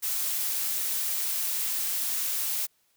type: noise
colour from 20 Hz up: blue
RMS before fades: -29 dBFS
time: 0.02-2.67 s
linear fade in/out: 20 ms
effects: white hiss -69 dBFS RMS until 2.96 s